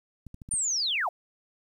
clicks, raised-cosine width 5 ms, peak -30 dBFS, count 5, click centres 0.267 / 0.344 / 0.418 / 0.489 / 0.538 s
sine linear sweep, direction down, 9300 to 598 Hz, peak -25 dBFS, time 0.51-1.09 s, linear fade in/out 5 ms
effects 10-bit

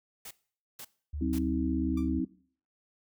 white noise bursts, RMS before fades -44 dBFS, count 3, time 0.25-1.387 s, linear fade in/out 5 ms, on 59 ms, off 480 ms
sine tone, 73.6 Hz, D2, 4 cents sharp, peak -33 dBFS, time 1.13-2.2 s, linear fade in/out 10 ms
sine chord, C diminished, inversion second, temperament equal with one note detuned, 185 / 261.6 / 319.1 Hz, Gb3 / C4 / Eb4, 0 / 0 / +44 cents, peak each -34 / -30 / -32 dBFS, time 1.21-2.25 s, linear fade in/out 5 ms
sawtooth tone with exponential decay, 1175 Hz, D6, 1 cent sharp, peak -40 dBFS, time 1.97-2.12 s, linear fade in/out 5 ms, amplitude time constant 32 ms
effects noise-tail reverb RT60 0.5 s tail -20 dB re dry

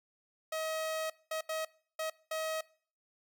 sawtooth tone bursts at uneven times, 635 Hz, D#5, 35 cents sharp, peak -30 dBFS, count 5, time 0.52-1.1 / 1.31-1.41 / 1.49-1.65 / 1.99-2.1 / 2.31-2.61 s, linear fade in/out 5 ms, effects noise-tail reverb RT60 0.5 s tail -22 dB re dry

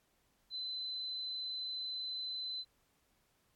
sine tone, 4037 Hz, B7, 37 cents sharp, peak -38 dBFS, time 0.5-2.65 s, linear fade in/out 50 ms, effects pink hiss -75 dBFS RMS until 3.55 s + AAC 64 kbps

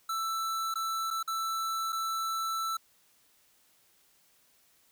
square tone with dropouts, 1325 Hz, E6, 9 cents sharp, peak -31 dBFS, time 0.09-2.77 s, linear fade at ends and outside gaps 5 ms, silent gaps 0.741-0.755 / 1.105-1.109 / 1.229-1.276 / 1.923-1.927 s, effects white hiss -66 dBFS RMS until 4.91 s

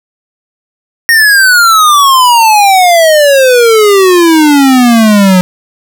square exponential sweep, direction down, 1864.7 to 179.9 Hz, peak -3 dBFS, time 1.09-5.41 s, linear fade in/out 0 ms, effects none

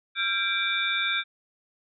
sine tone cluster, 1367 / 1592 / 2339 / 3509 / 3700 Hz, F6 / G6 / D7 / A7 / A#7, -37 / +26 / -8 / -5 / -14 cents, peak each -33 / -30 / -28 / -30 / -32 dBFS, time 0.15-1.24 s, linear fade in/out 50 ms, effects none

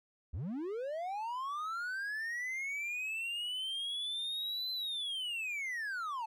triangle linear two-way sweep, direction up then down, 59 to 4076 to 853 Hz, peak -34 dBFS, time 0.33-6.26 s, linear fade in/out 10 ms, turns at 4.72 s, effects none

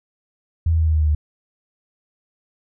sine tone with pitch steps, 82.41 / 81.18 / 79.97 / 78.78 / 77.61 / 76.45 / 75.31 Hz, E2 / E2 / D#2 / D#2 / D#2 / D#2 / D2, 0 / -26 / +48 / +22 / -4 / -30 / +44 cents, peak -14 dBFS, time 0.66-1.15 s, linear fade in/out 5 ms, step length 70 ms, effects none

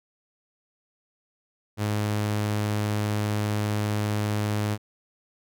sawtooth tone, 105 Hz, G#2, 19 cents sharp, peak -20 dBFS, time 1.77-4.78 s, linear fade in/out 50 ms, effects none

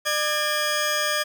15% pulse tone pair together, 600 / 1649.7 Hz, D5 / G#6, +37 / -12 cents, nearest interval octave + tritone, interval 1751 cents, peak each -18 dBFS, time 0.05-1.24 s, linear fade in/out 20 ms, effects none

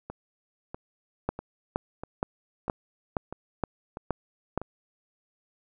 two click trains, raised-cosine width 1 ms, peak -12 / -22 dBFS, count 8 / 8, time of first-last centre 1.29-4.576 / 0.1-4.616 s, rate 2.13 / 1.55 Hz, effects none

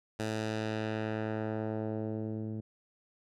10% pulse tone with low-pass filter sweep, 109.2 Hz, A2, 13 cents flat, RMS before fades -35 dBFS, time 0.19-2.61 s, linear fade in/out 10 ms, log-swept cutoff 9300 to 230 Hz, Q 0.81, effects none

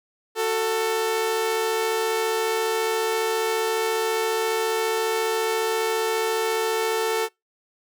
sawtooth tone pair together, 370 / 444.6 Hz, F#4 / A4, 0 / +18 cents, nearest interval minor third, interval 318 cents, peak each -26 / -18 dBFS, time 0.35-7.29 s, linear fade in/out 50 ms, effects noise-tail reverb RT60 0.2 s tail -26 dB re dry

